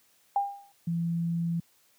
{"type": "tone with exponential decay", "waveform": "sine", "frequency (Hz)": 802, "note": "G5", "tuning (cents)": 39, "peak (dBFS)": -20, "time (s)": [0.36, 0.72], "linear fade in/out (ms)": 2, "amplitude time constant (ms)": 77}
{"type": "tone", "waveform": "sine", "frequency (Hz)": 168.6, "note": "E3", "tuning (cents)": 39, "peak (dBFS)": -26, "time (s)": [0.87, 1.6], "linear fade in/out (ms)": 5}
{"effects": ["white hiss -65 dBFS RMS until 1.98 s", "high-pass 80 Hz 12 dB/octave"]}